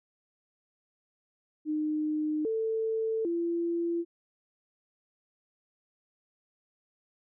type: tone with pitch steps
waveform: sine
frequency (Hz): 305.8 / 444.7 / 339.9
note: D#4 / A4 / F4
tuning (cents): -30 / +18 / -47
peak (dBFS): -27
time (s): 1.65-4.05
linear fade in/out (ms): 50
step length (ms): 800
effects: none